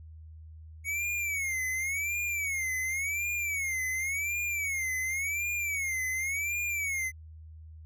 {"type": "tone with vibrato", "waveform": "square", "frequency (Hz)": 2217, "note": "C#7", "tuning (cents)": 0, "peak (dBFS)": -30, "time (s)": [0.84, 7.12], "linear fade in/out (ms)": 50, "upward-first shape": "sine", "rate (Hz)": 0.91, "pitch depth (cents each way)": 150, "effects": ["added 79 Hz sine -45 dBFS peak until 7.85 s"]}